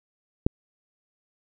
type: click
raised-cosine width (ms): 3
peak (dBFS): -6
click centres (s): 0.465
effects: none